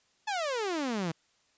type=exponential sweep; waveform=sawtooth; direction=down; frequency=880 to 155.56 Hz; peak=-26 dBFS; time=0.27-1.12 s; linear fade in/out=10 ms; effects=white hiss -69 dBFS RMS until 1.57 s + resampled to 16000 Hz